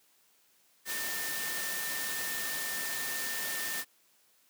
sine tone in noise, 1800 Hz, A6, 39 cents sharp, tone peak -38 dBFS, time 0.85-3.85 s, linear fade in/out 50 ms, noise white, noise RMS -36 dBFS, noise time 0.85-3.85 s, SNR -5 dB, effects white hiss -67 dBFS RMS until 4.49 s + high-pass 150 Hz 12 dB/octave

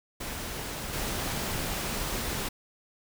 pink noise with level steps, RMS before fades -36 / -32 dBFS, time 0.2-2.49 s, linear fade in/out 10 ms, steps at 0.93 s, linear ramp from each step 5 ms, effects none

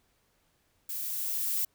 violet noise with level ramp, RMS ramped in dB -36 to -29 dBFS, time 0.89-1.65 s, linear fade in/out 5 ms, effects pink hiss -71 dBFS RMS until 1.74 s

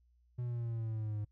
triangle exponential sweep, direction down, 123.47 to 103.83 Hz, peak -33 dBFS, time 0.38-1.25 s, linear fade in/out 10 ms, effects noise-tail reverb RT60 0.1 s tail -26 dB re dry + added 60 Hz sine -66 dBFS peak until 1.31 s

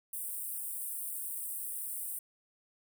pink high-pass noise, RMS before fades -39 dBFS, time 0.13-2.19 s, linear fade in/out 5 ms, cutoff 8400 Hz, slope 96 dB/octave, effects none

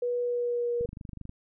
sine tone with pitch glide, 486.5 to 477 Hz, B4 to A#4, -26 to +40 cents, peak -26 dBFS, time 0.02-0.86 s, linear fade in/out 5 ms, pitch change -34 cents, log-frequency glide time 0.21-0.75 s
click train, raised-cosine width 5 ms, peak -28 dBFS, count 13, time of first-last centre 0.81-1.294 s, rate 24.8 Hz
effects none

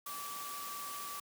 sine tone in noise, 1155 Hz, D6, 29 cents flat, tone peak -43 dBFS, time 0.06-1.2 s, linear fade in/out 5 ms, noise white, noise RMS -45 dBFS, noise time 0.06-1.2 s, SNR -1 dB, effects high-pass 150 Hz 12 dB/octave

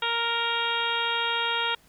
harmonic tone, 466.2 Hz, A#4, in tune, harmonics 1 / 2 / 3 / 4 / 5 / 6 / 7 / 8, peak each -36 / -30 / -30 / -36 / -35 / -33 / -31 / -34 dBFS, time 0.02-1.75 s, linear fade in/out 5 ms, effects pink hiss -59 dBFS RMS until 1.88 s

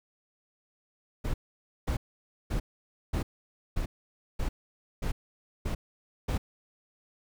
brown noise bursts, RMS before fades -29 dBFS, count 9, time 1.24-6.38 s, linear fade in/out 10 ms, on 100 ms, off 530 ms, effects none

